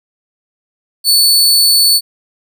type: tone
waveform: sawtooth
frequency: 4459 Hz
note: C#8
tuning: 9 cents sharp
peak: -4 dBFS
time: 1.04-2.01 s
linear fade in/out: 50 ms
effects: none